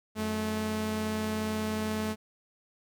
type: tone pair together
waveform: sawtooth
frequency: 91 / 216.3 Hz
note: F#2 / A3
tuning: -28 / -29 cents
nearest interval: octave + minor third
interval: 1499 cents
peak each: -34 / -26 dBFS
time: 0.15-2.16 s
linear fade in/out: 50 ms
effects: none